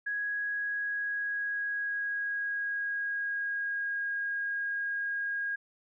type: tone with pitch glide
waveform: sine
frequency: 1661.2 to 1632.7 Hz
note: G#6 to G#6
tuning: 0 to -30 cents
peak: -30 dBFS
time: 0.06-5.56 s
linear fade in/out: 10 ms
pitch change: -30 cents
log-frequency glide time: 0.29-4.05 s
effects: none